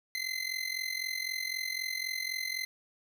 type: tone with amplitude modulation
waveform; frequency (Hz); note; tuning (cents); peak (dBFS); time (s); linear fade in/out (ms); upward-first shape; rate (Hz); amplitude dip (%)
25% pulse; 2060; C7; -28; -26; 0.15-2.65; 0; sine; 43.9; 80
effects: none